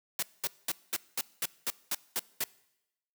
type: noise bursts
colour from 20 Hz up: white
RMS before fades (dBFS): -31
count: 10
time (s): 0.19-2.44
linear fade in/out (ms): 2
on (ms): 36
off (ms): 210
effects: noise-tail reverb RT60 0.9 s tail -22 dB re dry + high-pass 150 Hz 12 dB/octave

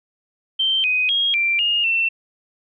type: tone with pitch steps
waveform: sine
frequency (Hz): 3127 / 2504 / 3268 / 2359 / 2844 / 2691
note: G7 / D#7 / G#7 / D7 / F7 / E7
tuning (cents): -5 / +10 / -29 / +7 / +31 / +35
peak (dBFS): -16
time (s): 0.59-2.09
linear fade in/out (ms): 10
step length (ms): 250
effects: none

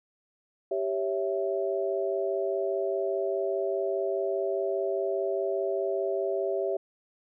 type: chord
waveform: sine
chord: C# diminished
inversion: second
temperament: equal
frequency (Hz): 392 / 554.4 / 659.3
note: G4 / C#5 / E5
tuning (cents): 0 / 0 / 0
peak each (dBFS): -29 / -32 / -31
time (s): 0.71-6.77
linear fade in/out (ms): 5
effects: none

